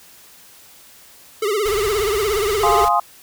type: tone with vibrato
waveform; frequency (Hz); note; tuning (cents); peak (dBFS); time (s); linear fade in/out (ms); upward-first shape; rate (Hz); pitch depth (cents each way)
square; 415.3; G#4; 0; -18; 1.42-2.85; 5; triangle; 17; 140
type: band-stop noise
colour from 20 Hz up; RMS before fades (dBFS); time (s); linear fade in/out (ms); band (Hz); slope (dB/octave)
pink; -29; 1.65-2.89; 10; 120 to 780; 24
type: chord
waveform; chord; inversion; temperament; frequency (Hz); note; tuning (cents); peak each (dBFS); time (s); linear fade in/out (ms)
sine; F minor seventh; none; equal; 698.5 / 830.6 / 1046.5 / 1244.5; F5 / Ab5 / C6 / Eb6; 0 / 0 / 0 / 0; -19; 2.63-3; 5
effects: white hiss -46 dBFS RMS until 3.22 s